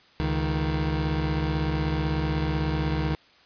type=tone pair together; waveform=25% pulse; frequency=70.2 / 156.46 Hz; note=C#2 / D#3; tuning=+22 / +10 cents; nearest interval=octave + major second; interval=1388 cents; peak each=-23 dBFS; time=0.2-3.15 s; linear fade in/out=0 ms; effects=white hiss -56 dBFS RMS until 3.45 s + resampled to 11025 Hz